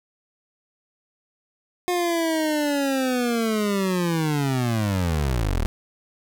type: linear sweep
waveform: 25% pulse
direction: down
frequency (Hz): 359.7 to 34.65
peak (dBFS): -17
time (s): 1.88-5.66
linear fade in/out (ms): 0
effects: 9-bit